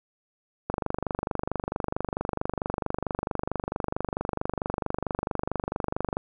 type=click train; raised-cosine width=1 ms; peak=-13 dBFS; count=135; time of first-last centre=0.7-6.169 s; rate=24.5 Hz; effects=none